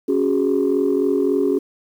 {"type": "chord", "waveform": "sine", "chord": "C# suspended fourth", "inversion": "none", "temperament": "equal with one note detuned", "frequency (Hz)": [277.2, 371.7, 415.3], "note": ["C#4", "F#4", "G#4"], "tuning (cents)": [0, 8, 0], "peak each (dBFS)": -19, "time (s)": [0.08, 1.59], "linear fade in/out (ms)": 10, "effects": ["tanh soft clip ceiling -9 dBFS", "8-bit"]}